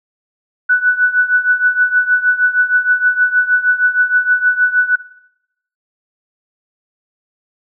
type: tone with tremolo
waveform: sine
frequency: 1486 Hz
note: F#6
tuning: 7 cents sharp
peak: -6 dBFS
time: 0.69-4.96 s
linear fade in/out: 10 ms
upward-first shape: triangle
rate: 6.4 Hz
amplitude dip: 80%
effects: noise-tail reverb RT60 0.8 s tail -19 dB re dry